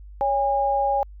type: tone pair together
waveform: sine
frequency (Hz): 559.6 / 814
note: C#5 / G#5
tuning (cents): +16 / -35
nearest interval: tritone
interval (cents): 649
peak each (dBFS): -24 / -20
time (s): 0.21-1.03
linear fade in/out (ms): 0
effects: added 50 Hz sine -39 dBFS peak until 1.2 s